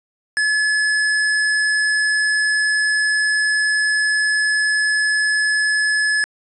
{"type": "tone", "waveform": "square", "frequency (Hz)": 1711, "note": "A6", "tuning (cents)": -49, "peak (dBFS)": -16, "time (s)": [0.37, 6.24], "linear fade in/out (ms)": 0, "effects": ["resampled to 24000 Hz", "8-bit"]}